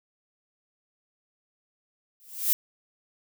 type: noise with exponential growth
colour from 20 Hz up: violet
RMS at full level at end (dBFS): -19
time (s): 2.2-2.53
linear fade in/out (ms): 0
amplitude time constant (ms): 71
effects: none